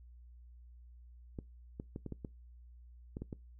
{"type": "clicks", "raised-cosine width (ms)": 3, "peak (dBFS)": -28, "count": 9, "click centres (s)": [1.388, 1.799, 1.961, 2.063, 2.123, 2.248, 3.169, 3.22, 3.328], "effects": ["noise-tail reverb RT60 0.2 s tail -22 dB re dry", "added 60 Hz sine -53 dBFS peak until 3.59 s"]}